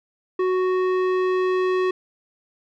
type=tone with low-pass filter sweep; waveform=square; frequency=370 Hz; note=F#4; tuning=in tune; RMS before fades=-21 dBFS; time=0.39-1.91 s; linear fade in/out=5 ms; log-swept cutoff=1500 to 2500 Hz; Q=0.8; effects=none